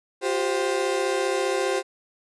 35% pulse chord, F suspended second, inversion none, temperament equal with one note detuned, 357 / 392 / 523.3 Hz, F4 / G4 / C5, +38 / 0 / 0 cents, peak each -27 / -24 / -25 dBFS, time 0.21-1.83 s, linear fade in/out 50 ms, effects resampled to 24000 Hz

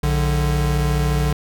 square tone pair together, 60.6 / 147.84 Hz, B1 / D3, -32 / +12 cents, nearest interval octave + minor third, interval 1544 cents, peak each -20 dBFS, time 0.03-1.33 s, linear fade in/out 5 ms, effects none

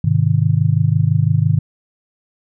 sine chord, Ab major, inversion none, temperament just, 103.83 / 129.78 / 155.74 Hz, Ab2 / C3 / Eb3, 0 / -14 / +2 cents, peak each -16 dBFS, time 0.04-1.59 s, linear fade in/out 5 ms, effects none

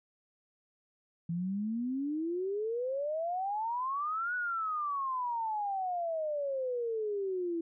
sine exponential two-way sweep, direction up then down, 164.81 to 1486 to 328.8 Hz, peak -31 dBFS, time 1.29-7.61 s, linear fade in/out 5 ms, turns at 4.35 s, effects none

